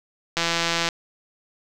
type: click train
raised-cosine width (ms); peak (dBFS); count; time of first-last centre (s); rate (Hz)
0.2; -5; 88; 0.37-0.888; 168
effects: none